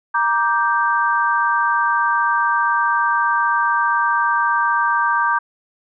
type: chord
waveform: sine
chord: G minor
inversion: first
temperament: just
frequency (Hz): 940.8 / 1176 / 1568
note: Bb5 / D6 / G6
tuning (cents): +16 / +2 / 0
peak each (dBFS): -19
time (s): 0.14-5.39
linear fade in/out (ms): 10
effects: none